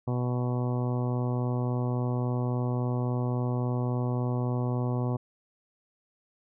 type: harmonic tone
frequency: 123.6 Hz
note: B2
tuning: 2 cents sharp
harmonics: 1 / 2 / 3 / 4 / 5 / 6 / 7 / 8 / 9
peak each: -27 / -33 / -37 / -39 / -41 / -43 / -44 / -45 / -46 dBFS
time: 0.07-5.17 s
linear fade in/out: 10 ms
effects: none